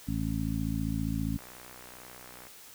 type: harmonic tone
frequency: 55 Hz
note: A1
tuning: in tune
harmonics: 1 / 2 / 3 / 4 / 5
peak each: -35 / -35 / -35 / -35 / -35 dBFS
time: 0.07-1.38 s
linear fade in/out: 20 ms
type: click train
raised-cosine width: 0.5 ms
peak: -33 dBFS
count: 68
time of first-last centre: 1.39-2.469 s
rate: 62.1 Hz
effects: white hiss -51 dBFS RMS until 2.74 s